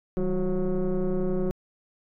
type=tone with frequency modulation; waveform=sine; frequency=191.5 Hz; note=G3; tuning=40 cents flat; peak=-20 dBFS; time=0.17-1.51 s; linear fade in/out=0 ms; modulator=176 Hz; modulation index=1.5; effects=tanh soft clip ceiling -22 dBFS